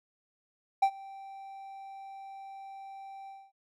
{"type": "tone with ADSR envelope", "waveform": "triangle", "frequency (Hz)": 781, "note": "G5", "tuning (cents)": -7, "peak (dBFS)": -17, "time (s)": [0.82, 3.52], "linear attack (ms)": 9, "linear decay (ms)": 72, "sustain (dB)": -24, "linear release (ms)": 240, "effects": []}